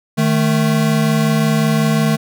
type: tone pair together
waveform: square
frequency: 154.53 / 220 Hz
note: D#3 / A3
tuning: -12 / 0 cents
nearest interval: tritone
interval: 612 cents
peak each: -16 dBFS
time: 0.17-2.17 s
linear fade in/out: 20 ms
effects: none